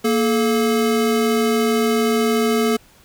square tone pair together, 233.1 / 431 Hz, A#3 / A4, 0 / -36 cents, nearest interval major seventh, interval 1064 cents, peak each -19 dBFS, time 0.04-2.77 s, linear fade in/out 10 ms, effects pink hiss -51 dBFS RMS until 3.04 s

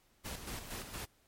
pink noise with tremolo, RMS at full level -42 dBFS, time 0.24-1.06 s, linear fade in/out 20 ms, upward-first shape square, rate 4.3 Hz, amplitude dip 50%, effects pink hiss -70 dBFS RMS until 1.27 s + MP3 64 kbps

